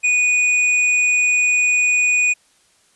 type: tone with hard clipping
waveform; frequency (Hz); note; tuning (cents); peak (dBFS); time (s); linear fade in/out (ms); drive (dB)
sine; 2470; D#7; -13; -15; 0.03-2.34; 20; 10
effects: white hiss -57 dBFS RMS until 2.95 s + resampled to 24000 Hz